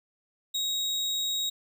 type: tone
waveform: 35% pulse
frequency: 3788 Hz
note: A#7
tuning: 27 cents sharp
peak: -25 dBFS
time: 0.54-1.5 s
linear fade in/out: 10 ms
effects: none